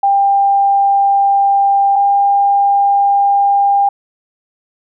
sine tone pair in turn, 795 / 801 Hz, G5 / G5, +24 / +37 cents, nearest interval unison, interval 13 cents, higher second, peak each -8 dBFS, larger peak neither, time 0.03-1.96 / 1.96-3.89 s, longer neither, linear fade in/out 5 ms, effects none

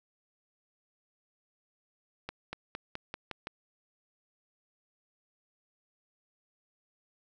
accelerating click train, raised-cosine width 0.3 ms, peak -21 dBFS, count 7, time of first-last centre 2.29-3.471 s, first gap 240 ms, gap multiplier 0.92, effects none

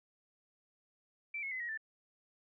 sine tone with pitch steps, 2335 / 2179 / 2033 / 1896.6 / 1769.6 Hz, D7 / C#7 / B6 / A#6 / A6, -11 / -30 / +50 / +29 / +9 cents, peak -37 dBFS, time 1.34-1.775 s, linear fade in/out 5 ms, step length 87 ms, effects none

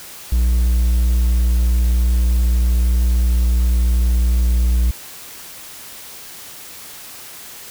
triangle tone, 59.9 Hz, A#1, 48 cents sharp, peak -10 dBFS, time 0.32-4.91 s, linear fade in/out 5 ms, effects white hiss -36 dBFS RMS until 7.7 s

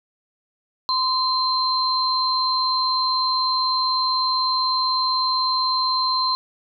sine tone pair together, 1032 / 4128 Hz, C6 / C8, -24 / -24 cents, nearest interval 2 octaves, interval 2400 cents, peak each -21 dBFS, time 0.89-6.35 s, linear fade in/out 0 ms, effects none

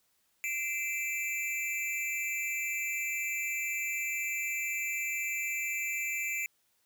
square tone with amplitude modulation, 2349 Hz, D7, in tune, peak -28 dBFS, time 0.44-6.46 s, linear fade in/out 0 ms, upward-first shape sine, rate 284 Hz, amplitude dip 95%, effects white hiss -73 dBFS RMS until 6.85 s

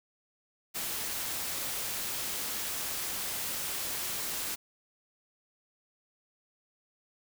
white noise, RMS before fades -35 dBFS, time 0.74-4.56 s, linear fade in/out 20 ms, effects none

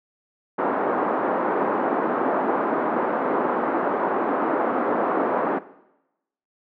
pink band-pass noise, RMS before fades -23 dBFS, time 0.58-5.59 s, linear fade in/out 10 ms, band 270 to 1300 Hz, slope 24 dB/octave, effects noise-tail reverb RT60 0.9 s tail -17 dB re dry

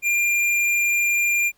triangle tone with hard clipping, 2396 Hz, D7, 34 cents sharp, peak -19 dBFS, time 0.02-1.52 s, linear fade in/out 50 ms, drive 16 dB, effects pink hiss -63 dBFS RMS until 1.57 s

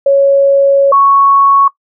sine tone pair in turn, 554.4 / 1108.8 Hz, C#5 / C#6, 0 / 0 cents, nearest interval octave, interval 1200 cents, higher second, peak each -4 dBFS, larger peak neither, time 0.06-0.92 / 0.92-1.68 s, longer first, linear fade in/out 5 ms, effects noise-tail reverb RT60 0.1 s tail -19 dB re dry

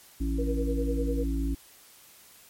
harmonic tone, 55 Hz, A1, in tune, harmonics 1 / 3 / 5 / 6, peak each -27 / -39 / -31 / -39 dBFS, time 0.2-1.55 s, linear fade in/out 10 ms
sine tone with tremolo, 477.1 Hz, A#4, 40 cents sharp, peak -28 dBFS, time 0.38-1.24 s, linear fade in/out 10 ms, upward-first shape sine, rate 10 Hz, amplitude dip 85%
effects white hiss -54 dBFS RMS until 2.49 s + MP3 64 kbps

